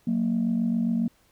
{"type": "tone pair together", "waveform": "sine", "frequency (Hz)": [184.4, 231.8], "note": ["F#3", "A#3"], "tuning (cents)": [-6, -10], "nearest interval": "major third", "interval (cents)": 396, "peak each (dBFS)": [-26, -22], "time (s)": [0.07, 1.08], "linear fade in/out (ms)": 5, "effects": ["tanh soft clip ceiling -17 dBFS", "pink hiss -63 dBFS RMS until 1.31 s"]}